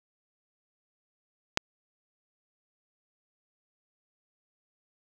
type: click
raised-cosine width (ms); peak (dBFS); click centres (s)
0.2; -5; 1.574
effects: none